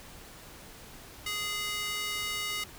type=tone with high-pass filter; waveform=square; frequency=415.3 Hz; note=G#4; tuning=in tune; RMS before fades=-34 dBFS; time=1.26-2.64 s; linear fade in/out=5 ms; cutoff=2200 Hz; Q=1.3; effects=pink hiss -49 dBFS RMS until 2.78 s